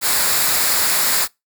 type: noise with comb filter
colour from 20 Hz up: white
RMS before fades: -17 dBFS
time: 0.01-1.28 s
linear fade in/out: 50 ms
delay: 0.33 ms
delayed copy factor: -0.5
effects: noise-tail reverb RT60 0.2 s tail -24 dB re dry